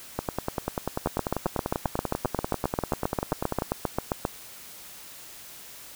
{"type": "two click trains", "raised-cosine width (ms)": 1, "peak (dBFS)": [-10, -12], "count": [25, 36], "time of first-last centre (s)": [[1.06, 4.251], [0.19, 3.621]], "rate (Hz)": [7.52, 10.2], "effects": ["white hiss -45 dBFS RMS until 5.95 s"]}